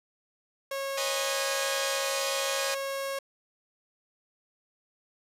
sawtooth tone, 547 Hz, C#5, 23 cents flat, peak -27 dBFS, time 0.71-3.19 s, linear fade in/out 5 ms
5% pulse chord, G# minor, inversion first, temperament equal with one note detuned, 493.9 / 622.3 / 820.1 Hz, B4 / D#5 / G#5, 0 / 0 / -22 cents, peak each -24 / -22 / -22 dBFS, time 0.97-2.75 s, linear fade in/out 10 ms
effects resampled to 32000 Hz + 8-bit

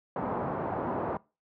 white low-pass noise, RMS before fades -32 dBFS, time 0.16-1.17 s, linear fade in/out 2 ms, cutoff 1000 Hz, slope 24 dB/octave, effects noise-tail reverb RT60 0.3 s tail -23 dB re dry + high-pass 100 Hz 12 dB/octave

